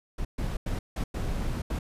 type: noise bursts at uneven times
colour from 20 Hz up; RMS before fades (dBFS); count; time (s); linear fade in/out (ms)
brown; -30; 6; 0.18-0.25 / 0.38-0.57 / 0.66-0.79 / 0.96-1.04 / 1.14-1.62 / 1.7-1.79; 5
effects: resampled to 32000 Hz